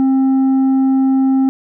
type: tone with tanh clipping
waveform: sine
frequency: 265.9 Hz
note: C4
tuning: 28 cents sharp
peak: -11 dBFS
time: 0-1.49 s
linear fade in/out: 0 ms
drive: 5 dB
effects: none